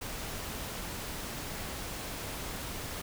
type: noise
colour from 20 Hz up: pink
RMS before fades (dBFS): -39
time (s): 0.01-3.02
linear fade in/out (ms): 10
effects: none